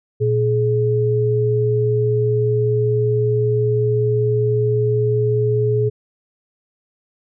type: tone pair together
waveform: sine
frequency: 118.11 / 422.6 Hz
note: A#2 / G#4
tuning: +23 / +30 cents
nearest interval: octave + minor seventh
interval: 2207 cents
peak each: -17 dBFS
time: 0.2-5.9 s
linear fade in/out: 20 ms
effects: none